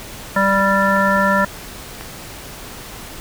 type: harmonic tone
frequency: 196 Hz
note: G3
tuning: in tune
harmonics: 1 / 3 / 5 / 7 / 9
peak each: -19 / -19 / -19 / -19 / -19 dBFS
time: 0.36-1.45 s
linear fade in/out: 5 ms
type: clicks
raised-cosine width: 0.5 ms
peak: -15 dBFS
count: 2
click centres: 0.966 / 2.01 s
effects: pink hiss -34 dBFS RMS until 3.2 s